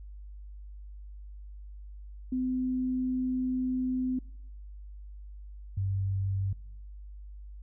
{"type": "tone pair in turn", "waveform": "sine", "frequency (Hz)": [255.5, 97.15], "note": ["C4", "G2"], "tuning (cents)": [-41, -15], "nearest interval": "octave + perfect fourth", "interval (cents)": 1674, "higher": "first", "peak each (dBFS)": [-27, -27], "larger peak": "neither", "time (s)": [[2.32, 4.19], [5.77, 6.53]], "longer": "first", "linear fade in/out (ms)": 5, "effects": ["noise-tail reverb RT60 0.8 s tail -24 dB re dry", "added 50 Hz sine -42 dBFS peak until 7.62 s"]}